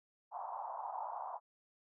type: band-pass noise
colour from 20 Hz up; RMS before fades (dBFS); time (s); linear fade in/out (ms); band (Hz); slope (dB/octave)
pink; -43; 0.31-1.4; 50; 740 to 1000; 48
effects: none